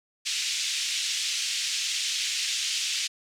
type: band-pass noise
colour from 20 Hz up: pink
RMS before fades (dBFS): -29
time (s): 0.25-3.08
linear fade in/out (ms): 20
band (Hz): 2600 to 7400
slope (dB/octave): 24
effects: none